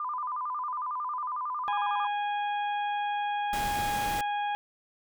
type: tone with vibrato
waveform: sine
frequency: 1098 Hz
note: C#6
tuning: 17 cents flat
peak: -30 dBFS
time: 0-2.07 s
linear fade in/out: 2 ms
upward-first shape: square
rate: 11 Hz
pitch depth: 150 cents each way
type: harmonic tone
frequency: 824 Hz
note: G#5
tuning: 14 cents flat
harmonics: 1 / 2 / 3 / 4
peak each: -28 / -38 / -43 / -44 dBFS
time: 1.68-4.55 s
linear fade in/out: 0 ms
type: noise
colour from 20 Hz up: pink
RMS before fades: -36 dBFS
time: 3.53-4.21 s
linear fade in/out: 2 ms
effects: none